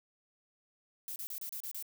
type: noise bursts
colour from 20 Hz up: violet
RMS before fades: -41 dBFS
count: 7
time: 1.08-1.825 s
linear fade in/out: 0 ms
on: 79 ms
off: 32 ms
effects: none